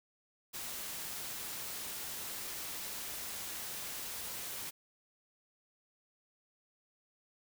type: noise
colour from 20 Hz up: white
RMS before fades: -42 dBFS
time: 0.53-4.71 s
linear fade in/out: 20 ms
effects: none